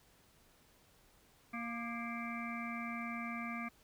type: harmonic tone with a mistuned harmonic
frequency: 233.1 Hz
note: A#3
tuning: in tune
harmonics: 1 / 3 / 5 / 7 / 9 / 10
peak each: -42 / -49 / -45 / -52 / -47 / -47 dBFS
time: 1.53-3.69 s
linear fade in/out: 10 ms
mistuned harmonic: 5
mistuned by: +36 cents
effects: pink hiss -67 dBFS RMS until 3.83 s